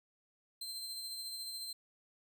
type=tone with tremolo; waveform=sawtooth; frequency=4120 Hz; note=C8; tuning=28 cents flat; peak=-37 dBFS; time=0.61-1.73 s; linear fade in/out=5 ms; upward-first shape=sine; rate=14 Hz; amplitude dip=30%; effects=none